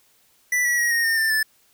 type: tone with pitch steps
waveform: square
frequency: 1975.5 / 1936 / 1897.2 / 1859.2 / 1822 / 1785.6 / 1749.8 Hz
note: B6 / B6 / A#6 / A#6 / A#6 / A6 / A6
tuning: 0 / -35 / +30 / -5 / -40 / +25 / -10 cents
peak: -19 dBFS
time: 0.52-1.43 s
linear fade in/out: 5 ms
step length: 130 ms
effects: white hiss -60 dBFS RMS until 1.73 s